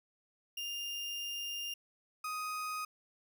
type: tone pair in turn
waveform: 35% pulse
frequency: 2807 / 1250.4 Hz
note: F7 / D#6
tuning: +8 / +8 cents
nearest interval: octave + major second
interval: 1400 cents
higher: first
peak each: -36 / -35 dBFS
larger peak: second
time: 0.57-1.74 / 2.24-2.85 s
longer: first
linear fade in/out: 5 ms
effects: none